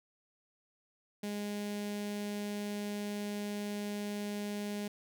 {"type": "tone with notch filter", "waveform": "sawtooth", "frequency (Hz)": 206, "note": "G#3", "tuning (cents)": -14, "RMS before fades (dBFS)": -38, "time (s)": [1.23, 4.88], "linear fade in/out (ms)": 5, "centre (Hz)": 1200, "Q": 1.4, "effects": []}